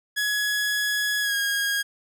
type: tone with pitch glide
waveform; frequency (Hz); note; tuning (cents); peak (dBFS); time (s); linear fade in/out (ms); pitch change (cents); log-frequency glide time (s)
sawtooth; 1682 to 1636; G#6 to G#6; +22 to -26; -19; 0.16-1.83; 20; -48; 1.21-1.35
effects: none